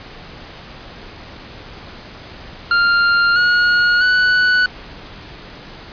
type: tone with pitch steps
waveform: 45% pulse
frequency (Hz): 1396.9 / 1440.3 / 1485.1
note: F6 / F#6 / F#6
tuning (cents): 0 / -47 / +6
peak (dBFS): -11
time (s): 2.71-4.66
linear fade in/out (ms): 2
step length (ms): 650
effects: pink hiss -36 dBFS RMS until 5.92 s + resampled to 11025 Hz